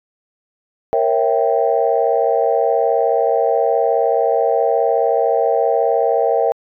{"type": "chord", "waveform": "sine", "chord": "A# diminished seventh", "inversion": "none", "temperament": "equal with one note detuned", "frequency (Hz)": [466.2, 545.2, 659.3, 784], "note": ["A#4", "C#5", "E5", "G5"], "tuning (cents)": [0, -29, 0, 0], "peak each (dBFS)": [-17, -19, -18, -19], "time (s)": [0.93, 6.52], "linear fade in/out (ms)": 0, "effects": ["tanh soft clip ceiling -2 dBFS"]}